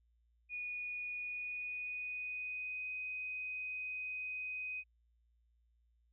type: tone with pitch glide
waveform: sine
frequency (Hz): 2460 to 2506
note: D#7 to D#7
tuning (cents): -20 to +12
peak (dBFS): -39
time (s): 0.49-4.84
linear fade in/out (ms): 50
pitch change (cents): +32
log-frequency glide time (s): 1.18-2.91
effects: added 58 Hz sine -70 dBFS peak until 6.12 s